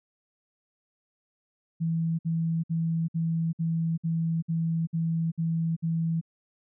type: tone bursts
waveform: sine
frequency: 164.3 Hz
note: E3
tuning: 5 cents flat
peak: -24 dBFS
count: 10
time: 1.8-6.213 s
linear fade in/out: 20 ms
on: 390 ms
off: 57 ms
effects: none